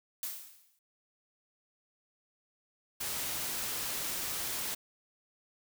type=noise with exponential decay; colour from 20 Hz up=blue; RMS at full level=-35 dBFS; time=0.23-0.79 s; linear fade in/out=1 ms; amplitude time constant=120 ms
type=noise; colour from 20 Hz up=white; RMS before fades=-36 dBFS; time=3-4.75 s; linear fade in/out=10 ms
effects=none